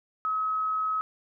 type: tone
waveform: sine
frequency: 1279 Hz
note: D#6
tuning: 47 cents sharp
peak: -25 dBFS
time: 0.25-1.01 s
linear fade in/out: 0 ms
effects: none